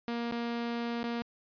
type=tone with dropouts; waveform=sawtooth; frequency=235.5 Hz; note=A#3; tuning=18 cents sharp; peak=-28 dBFS; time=0.08-1.22 s; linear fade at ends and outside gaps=0 ms; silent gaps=0.312-0.322 / 1.031-1.041 s; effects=resampled to 11025 Hz